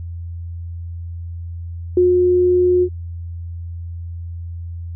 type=tone with ADSR envelope; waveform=sine; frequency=359.9 Hz; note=F#4; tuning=48 cents flat; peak=-9 dBFS; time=1.97-2.89 s; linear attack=3 ms; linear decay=160 ms; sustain=-2 dB; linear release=64 ms; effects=added 85 Hz sine -26 dBFS peak until 4.95 s